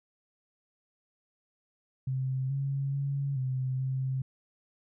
sine tone with pitch steps, 131.3 / 137.8 / 139.5 / 129.9 / 131.8 Hz, C3 / C#3 / C#3 / C3 / C3, +6 / -10 / +11 / -12 / +13 cents, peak -28 dBFS, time 2.07-4.22 s, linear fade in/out 5 ms, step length 430 ms, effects none

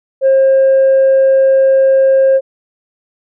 sine tone, 535 Hz, C5, 38 cents sharp, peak -4 dBFS, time 0.21-2.41 s, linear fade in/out 50 ms, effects tanh soft clip ceiling -4 dBFS

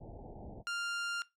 pink low-pass noise, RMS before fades -48 dBFS, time 0-0.63 s, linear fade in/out 20 ms, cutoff 860 Hz, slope 96 dB/octave
sawtooth tone, 1396.9 Hz, F6, in tune, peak -31 dBFS, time 0.67-1.22 s, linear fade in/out 0 ms
effects noise-tail reverb RT60 0.2 s tail -19 dB re dry + low-pass 7000 Hz 12 dB/octave

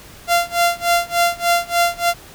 sawtooth tone with tremolo, 691 Hz, F5, 19 cents flat, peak -8 dBFS, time 0.27-2.14 s, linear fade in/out 50 ms, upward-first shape sine, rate 3.4 Hz, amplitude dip 95%, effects pink hiss -41 dBFS RMS until 2.34 s

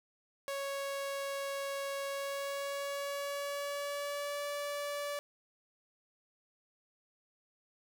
sawtooth tone with pitch glide, 554.4 to 577.9 Hz, C#5 to D5, 0 to -28 cents, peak -32 dBFS, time 0.48-5.19 s, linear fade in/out 0 ms, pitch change +72 cents, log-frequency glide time 2.07-4.46 s, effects none

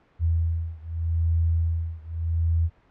sine beating tone pair, 82.41 / 83.23 Hz, E2 / E2, 0 / +17 cents, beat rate 0.82 Hz, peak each -24 / -25 dBFS, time 0.19-2.7 s, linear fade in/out 50 ms, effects pink hiss -60 dBFS RMS until 2.9 s + low-pass 2000 Hz 12 dB/octave

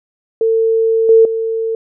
sine tone with level steps, 450 Hz, A4, 39 cents sharp, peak -10 / -4 / -15 dBFS, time 0.41-1.75 s, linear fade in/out 2 ms, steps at 1.09 / 1.25 s, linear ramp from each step 2 ms, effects none

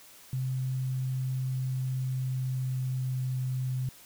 sine tone with pitch glide, 130 to 128.66 Hz, C3 to C3, -11 to -29 cents, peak -28 dBFS, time 0.33-3.89 s, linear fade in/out 2 ms, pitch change -18 cents, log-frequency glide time 1.6-3.68 s, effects white hiss -53 dBFS RMS until 4.05 s

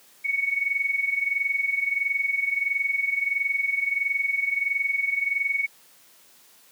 sine tone with amplitude modulation, 2225 Hz, C#7, 6 cents sharp, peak -19 dBFS, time 0.24-5.67 s, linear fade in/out 20 ms, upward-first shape sine, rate 21.5 Hz, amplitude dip 75%, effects white hiss -55 dBFS RMS until 6.71 s + high-pass 150 Hz 12 dB/octave

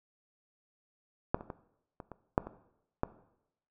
clicks, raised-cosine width 1 ms, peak -12 / -29 / -25 / -29 / -30 / -10 / -27 / -14 dBFS, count 8, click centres 1.345 / 1.409 / 1.502 / 2.002 / 2.117 / 2.379 / 2.47 / 3.034 s, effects noise-tail reverb RT60 0.8 s tail -17 dB re dry

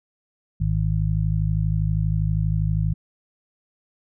harmonic tone, 52.5 Hz, G#1, 19 cents sharp, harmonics 1 / 2 / 3, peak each -24 / -23 / -23 dBFS, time 0.6-2.94 s, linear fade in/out 10 ms, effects none

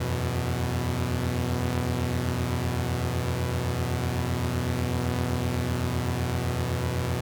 sawtooth chord, E suspended second, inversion none, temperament equal with one note detuned, 82.41 / 90.28 / 123.47 Hz, E2 / F#2 / B2, 0 / -42 / 0 cents, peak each -27 / -27 / -24 dBFS, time 0-7.21 s, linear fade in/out 10 ms, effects none

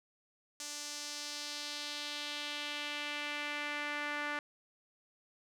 sawtooth tone with band-pass filter sweep, 293.7 Hz, D4, in tune, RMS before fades -40 dBFS, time 0.6-4.39 s, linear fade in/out 2 ms, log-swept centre 6500 to 1700 Hz, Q 1.8, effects none

